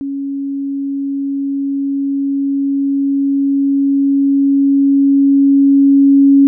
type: tone with level ramp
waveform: sine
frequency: 277.2 Hz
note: C#4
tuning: in tune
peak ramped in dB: -18 to -4 dBFS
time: 0.01-6.47 s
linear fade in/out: 0 ms
effects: none